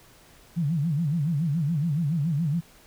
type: tone with vibrato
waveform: sine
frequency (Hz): 155.56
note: D#3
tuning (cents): 0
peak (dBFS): -22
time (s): 0.56-2.61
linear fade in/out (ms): 20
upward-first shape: sine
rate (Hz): 7.1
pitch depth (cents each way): 200
effects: pink hiss -54 dBFS RMS until 2.86 s